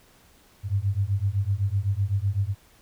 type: beating tone pair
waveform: sine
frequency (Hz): 95.4 / 103.3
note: G2 / G#2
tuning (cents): -47 / -9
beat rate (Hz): 7.9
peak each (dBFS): -25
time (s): 0.63-2.55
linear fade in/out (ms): 50
effects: pink hiss -57 dBFS RMS until 2.81 s